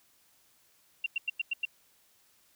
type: tone bursts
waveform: sine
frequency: 2754 Hz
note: F7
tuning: 25 cents flat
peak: -27 dBFS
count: 6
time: 1.04-1.653 s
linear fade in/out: 5 ms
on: 23 ms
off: 95 ms
effects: white hiss -66 dBFS RMS until 2.55 s